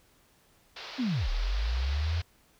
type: band-pass noise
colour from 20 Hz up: white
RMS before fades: -43 dBFS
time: 0.76-2.22 s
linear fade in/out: 5 ms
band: 360 to 5000 Hz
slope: 48 dB/octave
type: linear two-way sweep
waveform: sine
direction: down then up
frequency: 275.4 to 34.65 to 87.2 Hz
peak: -26 dBFS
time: 0.98-2.22 s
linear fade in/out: 20 ms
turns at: 1.29 s
effects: pink hiss -64 dBFS RMS until 2.59 s